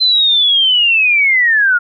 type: linear sweep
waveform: sine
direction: down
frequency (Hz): 4100 to 1396.9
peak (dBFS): -8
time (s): 0-1.79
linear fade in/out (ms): 20
effects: none